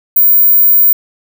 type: tone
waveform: sine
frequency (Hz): 15210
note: A#9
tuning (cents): +34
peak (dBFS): -4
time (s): 0.16-0.93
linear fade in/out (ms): 5
effects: none